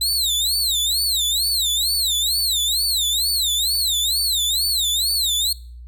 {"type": "tone with vibrato", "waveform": "sawtooth", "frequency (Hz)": 3951, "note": "B7", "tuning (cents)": 0, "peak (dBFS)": -15, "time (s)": [0.01, 5.53], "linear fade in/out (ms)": 5, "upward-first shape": "sine", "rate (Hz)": 2.2, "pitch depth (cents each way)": 230, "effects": ["noise-tail reverb RT60 0.5 s tail -23 dB re dry", "added 60 Hz sine -35 dBFS peak until 5.87 s"]}